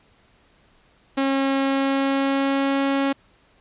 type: tone with pitch glide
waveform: sawtooth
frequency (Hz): 271.7 to 274.9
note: C#4 to C#4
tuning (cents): -35 to -14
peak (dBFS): -15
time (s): 1.17-3.13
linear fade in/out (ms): 10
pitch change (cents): +21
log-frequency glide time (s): 1.61-2.8
effects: pink hiss -58 dBFS RMS until 3.6 s + resampled to 8000 Hz